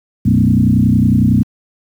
sine tone with frequency modulation, 164.2 Hz, E3, 6 cents flat, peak -7 dBFS, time 0.25-1.43 s, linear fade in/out 10 ms, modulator 30.9 Hz, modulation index 3, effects high-pass 80 Hz 12 dB/octave + 7-bit

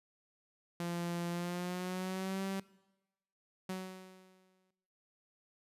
sawtooth tone with pitch glide, 172.3 to 193.4 Hz, F3 to G3, -23 to -23 cents, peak -32 dBFS, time 0.8-2.6 s, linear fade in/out 2 ms, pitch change +200 cents, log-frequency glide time 1.3-2.43 s
sawtooth tone with exponential decay, 186.8 Hz, F#3, 17 cents sharp, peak -32 dBFS, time 3.69-4.71 s, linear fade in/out 5 ms, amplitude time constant 220 ms
effects noise-tail reverb RT60 1.0 s tail -20 dB re dry + resampled to 32000 Hz

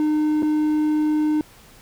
triangle tone with dropouts, 304.7 Hz, D#4, 36 cents flat, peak -15 dBFS, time 0-1.41 s, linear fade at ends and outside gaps 1 ms, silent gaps 0.423-0.429 s, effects pink hiss -49 dBFS RMS until 1.81 s

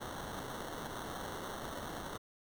white noise with sample-and-hold, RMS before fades -43 dBFS, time 0-2.18 s, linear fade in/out 20 ms, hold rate 2450 Hz, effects none

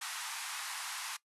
pink band-pass noise, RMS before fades -41 dBFS, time 0.01-1.17 s, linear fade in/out 10 ms, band 850 to 12000 Hz, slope 48 dB/octave, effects noise-tail reverb RT60 0.1 s tail -19 dB re dry + resampled to 32000 Hz

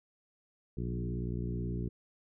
harmonic tone with a mistuned harmonic, 59.7 Hz, A#1, 42 cents sharp, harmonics 1 / 2 / 3 / 4 / 5 / 6 / 7, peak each -38 / -37 / -39 / -44 / -46 / -44 / -48 dBFS, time 0.77-1.89 s, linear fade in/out 5 ms, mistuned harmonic 2, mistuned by +25 cents, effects none

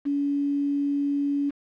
sine tone with quantisation, 284 Hz, C#4, 42 cents sharp, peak -22 dBFS, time 0.05-1.51 s, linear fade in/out 20 ms, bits 7, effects low-pass 2000 Hz 12 dB/octave

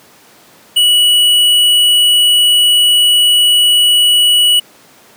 sine tone with tanh clipping, 2936 Hz, F#7, 14 cents flat, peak -8 dBFS, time 0.76-4.6 s, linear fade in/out 10 ms, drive 13 dB, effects pink hiss -43 dBFS RMS until 5.16 s + high-pass 200 Hz 12 dB/octave

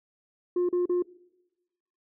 sine tone bursts, 355.6 Hz, F4, 31 cents sharp, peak -20 dBFS, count 3, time 0.56-1.024 s, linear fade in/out 5 ms, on 130 ms, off 37 ms, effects noise-tail reverb RT60 1.0 s tail -22 dB re dry + tanh soft clip ceiling -21 dBFS

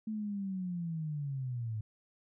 sine linear sweep, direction down, 220 to 105.6 Hz, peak -34 dBFS, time 0.07-1.81 s, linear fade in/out 5 ms, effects none

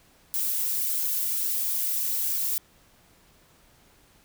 violet noise with flanger, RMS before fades -27 dBFS, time 0.34-2.58 s, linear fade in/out 0 ms, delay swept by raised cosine 1.7 to 5 ms, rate 2 Hz, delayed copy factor +0.85, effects pink hiss -59 dBFS RMS until 4.24 s

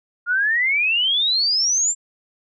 sine exponential sweep, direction up, 1397 to 7480 Hz, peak -16 dBFS, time 0.26-1.95 s, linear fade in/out 50 ms, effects none

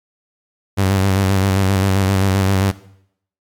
sawtooth tone with vibrato, 96.5 Hz, G2, 27 cents flat, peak -9 dBFS, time 0.77-2.72 s, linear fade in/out 20 ms, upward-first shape square, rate 7.6 Hz, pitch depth 36 cents each way, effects noise-tail reverb RT60 0.7 s tail -18 dB re dry + MP3 96 kbps

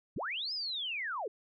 sine linear two-way sweep, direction up then down, 53.6 to 5200 to 362.5 Hz, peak -34 dBFS, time 0.16-1.28 s, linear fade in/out 5 ms, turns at 0.53 s, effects none

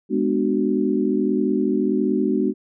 sine chord, G# half-diminished seventh, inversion none, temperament just, 207.7 / 249.2 / 299 / 373.8 Hz, G#3 / B3 / D4 / F#4, 0 / +16 / +31 / +18 cents, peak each -23 dBFS, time 0.09-2.54 s, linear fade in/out 50 ms, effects none

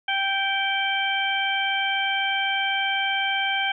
harmonic tone with a mistuned harmonic, 784 Hz, G5, in tune, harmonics 1 / 2 / 3 / 4, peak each -27 / -27 / -27 / -27 dBFS, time 0.08-3.72 s, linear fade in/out 5 ms, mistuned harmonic 3, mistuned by -21 cents, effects none

